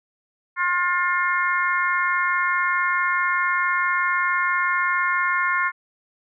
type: harmonic tone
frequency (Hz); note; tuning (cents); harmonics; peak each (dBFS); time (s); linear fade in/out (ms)
355.4; F4; +30; 3 / 4 / 5 / 6; -23 / -24 / -25 / -26; 0.56-5.72; 50
effects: none